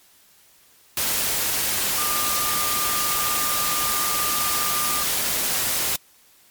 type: tone in noise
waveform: sine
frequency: 1200 Hz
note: D6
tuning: 37 cents sharp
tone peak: -27 dBFS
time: 1.98-5.03 s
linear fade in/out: 2 ms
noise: white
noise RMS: -23 dBFS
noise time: 0.97-5.96 s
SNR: -7 dB
effects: white hiss -55 dBFS RMS until 6.5 s + MP3 96 kbps